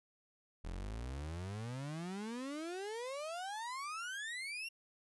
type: exponential sweep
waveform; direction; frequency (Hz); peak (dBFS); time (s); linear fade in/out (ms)
35% pulse; up; 40.15 to 2794; -39; 0.64-4.69; 10
effects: resampled to 24000 Hz